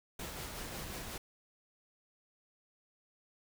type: noise with tremolo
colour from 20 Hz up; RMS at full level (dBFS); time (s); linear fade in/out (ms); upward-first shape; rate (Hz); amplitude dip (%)
pink; -42; 0.19-1.18; 5; sine; 5.5; 30
effects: none